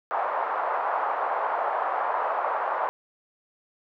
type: band-pass noise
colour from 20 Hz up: white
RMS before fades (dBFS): -27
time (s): 0.11-2.89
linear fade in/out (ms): 0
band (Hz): 620 to 1100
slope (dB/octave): 24
effects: none